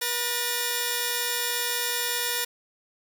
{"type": "tone pair together", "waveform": "5% pulse", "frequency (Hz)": [482.2, 1810.1], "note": ["B4", "A6"], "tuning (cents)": [-41, 49], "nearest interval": "octave + major seventh", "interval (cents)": 2290, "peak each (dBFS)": -17, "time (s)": [0.01, 2.45], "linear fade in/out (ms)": 10, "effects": []}